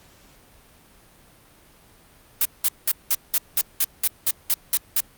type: noise bursts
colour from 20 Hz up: blue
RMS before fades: -19 dBFS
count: 12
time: 2.41-5.004 s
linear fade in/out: 2 ms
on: 42 ms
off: 190 ms
effects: pink hiss -53 dBFS RMS until 5.17 s + Opus 48 kbps